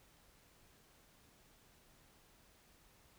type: silence
effects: pink hiss -67 dBFS RMS until 3.18 s